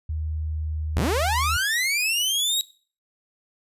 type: tone with pitch glide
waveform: sine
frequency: 77.9 to 77.41 Hz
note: D#2 to D#2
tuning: +3 to -8 cents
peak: -25 dBFS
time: 0.09-1.57 s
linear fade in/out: 5 ms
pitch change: -11 cents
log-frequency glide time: 0.39-0.95 s
type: linear sweep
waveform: sawtooth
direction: up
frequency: 40 to 3847 Hz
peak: -18 dBFS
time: 0.96-2.61 s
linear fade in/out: 0 ms
effects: noise-tail reverb RT60 0.4 s tail -19 dB re dry + resampled to 32000 Hz